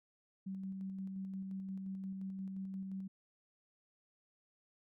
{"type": "tone with tremolo", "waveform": "sine", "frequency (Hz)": 191.7, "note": "G3", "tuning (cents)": -38, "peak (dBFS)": -39, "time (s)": [0.46, 3.08], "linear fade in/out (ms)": 10, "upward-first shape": "square", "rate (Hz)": 5.7, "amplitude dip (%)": 25, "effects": []}